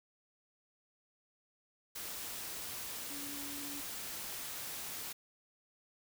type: tone in noise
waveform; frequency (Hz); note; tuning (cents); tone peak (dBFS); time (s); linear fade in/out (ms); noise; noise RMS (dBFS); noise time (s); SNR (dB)
sine; 285.8; D4; -47; -47; 3.1-3.81; 10; white; -43; 1.95-5.13; -7
effects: none